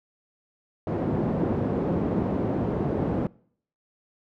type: band-pass noise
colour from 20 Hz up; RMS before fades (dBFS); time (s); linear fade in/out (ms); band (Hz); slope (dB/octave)
pink; -26; 0.87-3.27; 2; 130 to 490; 12
effects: noise-tail reverb RT60 0.6 s tail -24 dB re dry